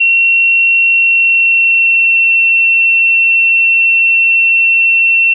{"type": "tone with pitch glide", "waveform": "sine", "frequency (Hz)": [2726, 2706], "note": ["F7", "E7"], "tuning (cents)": [-43, 45], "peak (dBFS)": -6, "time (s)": [0, 5.34], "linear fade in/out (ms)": 10, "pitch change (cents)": -12, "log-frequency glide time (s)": [0.87, 2.29], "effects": []}